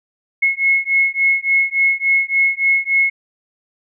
sine beating tone pair, 2175 / 2178.5 Hz, C#7 / C#7, -33 / -31 cents, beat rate 3.5 Hz, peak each -16 dBFS, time 0.42-3.1 s, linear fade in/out 10 ms, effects none

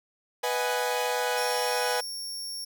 sawtooth chord, G# minor seventh, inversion first, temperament equal, 493.9 / 622.3 / 740 / 830.6 Hz, B4 / D#5 / F#5 / G#5, 0 / 0 / 0 / 0 cents, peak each -25 / -31 / -31 / -27 dBFS, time 0.43-2.01 s, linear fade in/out 10 ms
sawtooth tone, 5500 Hz, F8, 27 cents flat, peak -31 dBFS, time 1.37-2.65 s, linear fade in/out 10 ms
effects none

